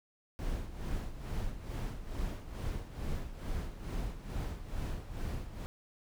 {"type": "noise with tremolo", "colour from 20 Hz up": "brown", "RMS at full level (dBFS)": -35, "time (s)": [0.39, 5.66], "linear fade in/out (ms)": 0, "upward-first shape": "sine", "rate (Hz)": 2.3, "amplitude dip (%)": 70, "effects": []}